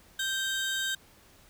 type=tone pair together; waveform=30% pulse; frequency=1568 / 3725 Hz; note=G6 / A#7; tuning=0 / -2 cents; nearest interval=octave + minor third; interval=1498 cents; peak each=-28 / -31 dBFS; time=0.19-0.95 s; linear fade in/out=5 ms; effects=pink hiss -58 dBFS RMS until 1.49 s